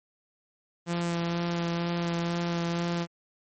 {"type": "tone with vibrato", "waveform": "sawtooth", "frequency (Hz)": 170.9, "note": "F3", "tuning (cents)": -37, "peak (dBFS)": -23, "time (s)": [0.86, 3.07], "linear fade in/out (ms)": 50, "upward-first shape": "sine", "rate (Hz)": 2.1, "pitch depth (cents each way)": 12, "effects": ["MP3 32 kbps"]}